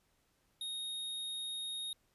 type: tone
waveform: square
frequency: 3729 Hz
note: A#7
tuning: in tune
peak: -39 dBFS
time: 0.61-1.93 s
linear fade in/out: 2 ms
effects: pink hiss -75 dBFS RMS until 2.14 s + resampled to 32000 Hz